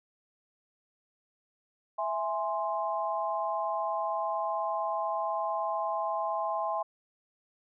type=chord; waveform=sine; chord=E augmented; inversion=none; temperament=equal; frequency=659.3 / 830.6 / 1046.5 Hz; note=E5 / G#5 / B#5; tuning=0 / 0 / 0 cents; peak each=-33 dBFS; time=1.98-6.83 s; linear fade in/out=10 ms; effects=none